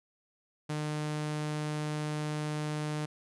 sawtooth tone, 151.3 Hz, D#3, 48 cents flat, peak -28 dBFS, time 0.69-3.06 s, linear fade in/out 10 ms, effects resampled to 24000 Hz

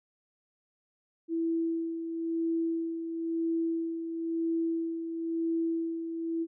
sine tone with tremolo, 330.1 Hz, E4, 2 cents sharp, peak -26 dBFS, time 1.28-6.47 s, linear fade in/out 50 ms, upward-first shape sine, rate 0.99 Hz, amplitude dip 55%, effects none

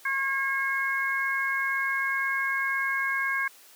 harmonic tone, 542 Hz, C#5, 39 cents flat, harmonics 2 / 3 / 4, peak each -32 / -27 / -30 dBFS, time 0.05-3.48 s, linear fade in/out 5 ms, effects white hiss -53 dBFS RMS until 3.75 s + high-pass 300 Hz 12 dB/octave

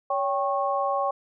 sine tone cluster, 563 / 788 / 1094 Hz, C#5 / G5 / C#6, +27 / +9 / -23 cents, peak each -27 dBFS, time 0.1-1.11 s, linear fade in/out 5 ms, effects none

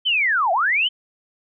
sine linear two-way sweep, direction down then up, 3137 to 645 to 3137 Hz, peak -16 dBFS, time 0.05-0.89 s, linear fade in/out 20 ms, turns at 0.52 s, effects none

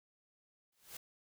white noise with exponential growth, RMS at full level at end -44 dBFS, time 0.72-0.97 s, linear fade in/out 5 ms, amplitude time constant 53 ms, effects none

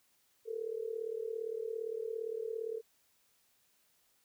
sine tone with amplitude modulation, 448.8 Hz, A4, 34 cents sharp, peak -32 dBFS, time 0.45-2.82 s, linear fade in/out 50 ms, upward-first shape sine, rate 37.5 Hz, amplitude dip 85%, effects white hiss -72 dBFS RMS until 4.24 s

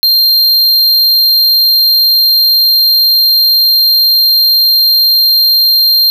square tone, 4186 Hz, C8, in tune, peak -6 dBFS, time 0.03-6.1 s, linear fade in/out 0 ms, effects none

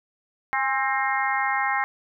harmonic tone with a mistuned harmonic, 265.3 Hz, C4, 24 cents sharp, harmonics 3 / 4 / 5 / 6 / 7 / 8, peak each -26 / -28 / -31 / -32 / -28 / -29 dBFS, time 0.53-1.84 s, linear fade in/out 0 ms, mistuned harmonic 3, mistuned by +37 cents, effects none

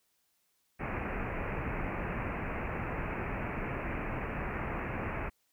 pink low-pass noise, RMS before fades -36 dBFS, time 0.79-5.3 s, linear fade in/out 20 ms, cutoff 2600 Hz, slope 96 dB/octave, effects white hiss -75 dBFS RMS until 5.52 s

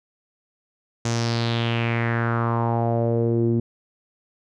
sawtooth tone with low-pass filter sweep, 116.54 Hz, A#2, in tune, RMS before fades -22 dBFS, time 1.05-3.6 s, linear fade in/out 5 ms, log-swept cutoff 6700 to 290 Hz, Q 3.8, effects none

